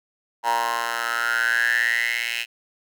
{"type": "tone with high-pass filter sweep", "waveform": "10% pulse", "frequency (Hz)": 117.4, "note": "A#2", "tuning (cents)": 13, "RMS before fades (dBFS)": -23, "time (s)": [0.43, 2.46], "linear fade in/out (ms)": 50, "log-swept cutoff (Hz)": [910, 2500], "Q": 9.7, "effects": []}